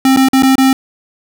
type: tone with dropouts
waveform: square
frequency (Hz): 265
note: C4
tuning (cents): +22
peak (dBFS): -7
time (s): 0.05-0.73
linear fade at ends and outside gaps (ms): 2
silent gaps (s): 0.163-0.171 / 0.286-0.332 / 0.424-0.432 / 0.555-0.581
effects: none